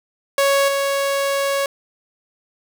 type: tone with level steps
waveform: sawtooth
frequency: 555 Hz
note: C#5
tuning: 2 cents sharp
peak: -10 / -14 dBFS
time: 0.38-1.66 s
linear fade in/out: 2 ms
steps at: 0.68 s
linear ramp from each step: 5 ms
effects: none